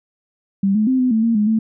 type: tone with pitch steps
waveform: sine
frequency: 196.2 / 214.5 / 259.7 / 253.2 / 221.3 / 230 / 209.7 / 221.3 Hz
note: G3 / A3 / C4 / B3 / A3 / A#3 / G#3 / A3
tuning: +2 / -44 / -13 / +43 / +10 / -23 / +17 / +10 cents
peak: -13 dBFS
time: 0.63-1.59 s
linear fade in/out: 5 ms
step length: 120 ms
effects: none